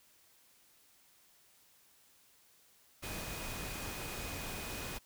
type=tone in noise; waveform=sine; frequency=2489 Hz; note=D#7; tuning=in tune; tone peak=-50 dBFS; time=3.02-4.99 s; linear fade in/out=20 ms; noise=pink; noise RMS=-42 dBFS; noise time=3.02-4.99 s; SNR=-11 dB; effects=white hiss -66 dBFS RMS until 5.05 s